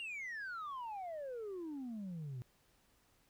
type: exponential sweep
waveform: sine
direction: down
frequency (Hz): 2844 to 119.3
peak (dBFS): -39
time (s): 0-2.42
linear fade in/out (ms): 0
effects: tanh soft clip ceiling -40 dBFS + pink hiss -72 dBFS RMS until 3.29 s